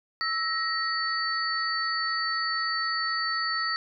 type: tone cluster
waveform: sine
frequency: 1310 / 1889 / 4502 Hz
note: E6 / A#6 / C#8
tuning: -11 / +22 / +26 cents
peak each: -30 dBFS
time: 0.21-3.76 s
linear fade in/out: 0 ms
effects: none